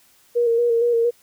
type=tone with vibrato; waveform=sine; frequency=470 Hz; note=A#4; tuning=14 cents sharp; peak=-15 dBFS; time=0.35-1.11 s; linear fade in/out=20 ms; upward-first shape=square; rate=4.3 Hz; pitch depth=28 cents each way; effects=white hiss -56 dBFS RMS until 1.22 s